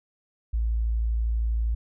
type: tone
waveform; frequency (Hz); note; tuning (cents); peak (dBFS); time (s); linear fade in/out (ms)
sine; 56.3; A1; +40; -22; 0.53-1.75; 10
effects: none